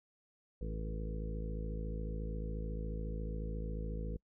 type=harmonic tone with a mistuned harmonic; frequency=54.1 Hz; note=A1; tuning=29 cents flat; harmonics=1 / 2 / 3 / 4 / 5 / 6 / 7 / 8 / 9; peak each=-38 / -48 / -45 / -49 / -54 / -54 / -58 / -51 / -50 dBFS; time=0.61-4.17 s; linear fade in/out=5 ms; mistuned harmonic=8; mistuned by=+20 cents; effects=noise-tail reverb RT60 0.1 s tail -26 dB re dry